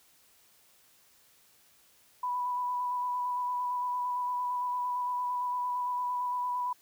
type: tone with vibrato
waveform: sine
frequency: 987.8 Hz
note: B5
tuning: in tune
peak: -29 dBFS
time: 2.23-6.73 s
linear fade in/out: 5 ms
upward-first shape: square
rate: 8.8 Hz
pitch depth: 13 cents each way
effects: white hiss -63 dBFS RMS until 6.81 s